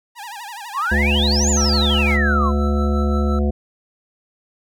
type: tone with vibrato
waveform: sawtooth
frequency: 880 Hz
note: A5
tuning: in tune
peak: -27 dBFS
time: 0.15-2.18 s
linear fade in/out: 50 ms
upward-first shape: sine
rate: 12 Hz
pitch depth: 180 cents each way
type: exponential two-way sweep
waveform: sine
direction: up then down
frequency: 987.8 to 7220 to 987.8 Hz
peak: -18 dBFS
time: 0.73-2.52 s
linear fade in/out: 50 ms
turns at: 1.5 s
type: harmonic tone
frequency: 72.1 Hz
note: D2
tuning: 31 cents flat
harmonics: 1 / 3 / 5 / 7 / 9 / 10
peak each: -17 / -21 / -27 / -28 / -34 / -34 dBFS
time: 0.91-3.51 s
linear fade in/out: 10 ms
type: tone with tremolo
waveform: triangle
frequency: 1320 Hz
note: E6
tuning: 2 cents sharp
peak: -24 dBFS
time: 1.57-3.39 s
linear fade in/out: 2 ms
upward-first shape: sine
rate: 5.8 Hz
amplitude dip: 50%
effects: none